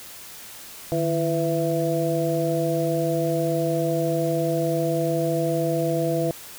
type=harmonic tone with a mistuned harmonic; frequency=166.5 Hz; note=E3; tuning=18 cents sharp; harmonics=1 / 2 / 3 / 4; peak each=-26 / -26 / -26 / -26 dBFS; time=0.92-6.31 s; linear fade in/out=0 ms; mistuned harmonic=1; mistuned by=-130 cents; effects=white hiss -41 dBFS RMS until 6.58 s